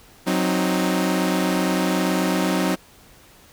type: chord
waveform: sawtooth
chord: C diminished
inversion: second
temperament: equal with one note detuned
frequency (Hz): 185 / 263.1 / 311.1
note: Gb3 / C4 / Eb4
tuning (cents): 0 / +10 / 0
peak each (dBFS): -18 / -21 / -20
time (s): 0.26-2.76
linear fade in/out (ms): 20
effects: pink hiss -50 dBFS RMS until 3.52 s